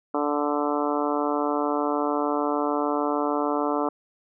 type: harmonic tone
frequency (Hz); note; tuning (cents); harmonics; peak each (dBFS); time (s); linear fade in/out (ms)
146.6; D3; -3; 2 / 3 / 4 / 5 / 6 / 7 / 8 / 9; -27 / -29 / -30 / -31 / -32 / -32 / -33 / -34; 0.14-3.89; 5
effects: none